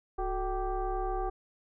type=tone with frequency modulation; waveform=sine; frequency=368.1 Hz; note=F#4; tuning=9 cents flat; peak=-29 dBFS; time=0.18-1.3 s; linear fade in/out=10 ms; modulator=402 Hz; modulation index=1.5; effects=none